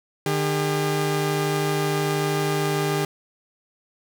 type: tone pair together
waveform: sawtooth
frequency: 151.7 / 402.1 Hz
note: D#3 / G4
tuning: -44 / +44 cents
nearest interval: octave + perfect fourth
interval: 1688 cents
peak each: -20 dBFS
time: 0.26-3.05 s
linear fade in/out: 2 ms
effects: none